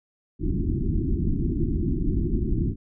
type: low-pass noise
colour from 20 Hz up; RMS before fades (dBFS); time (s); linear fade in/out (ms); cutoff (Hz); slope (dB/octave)
pink; -24; 0.39-2.76; 50; 370; 96
effects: none